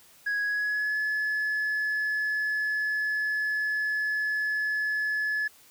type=tone with pitch glide; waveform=sine; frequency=1661.2 to 1712.8 Hz; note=G#6 to A6; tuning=0 to -47 cents; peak=-23 dBFS; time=0.26-5.48 s; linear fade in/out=10 ms; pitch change=+53 cents; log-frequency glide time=0.42-0.98 s; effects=tanh soft clip ceiling -24 dBFS + white hiss -56 dBFS RMS until 5.7 s